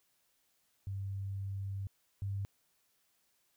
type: tone pair in turn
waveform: sine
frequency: 98 / 99.02 Hz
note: G2 / G2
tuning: 0 / +18 cents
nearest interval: unison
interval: 18 cents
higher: second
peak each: -36 / -34 dBFS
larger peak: second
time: 0.87-1.87 / 2.22-2.45 s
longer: first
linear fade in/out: 0 ms
effects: white hiss -75 dBFS RMS until 3.56 s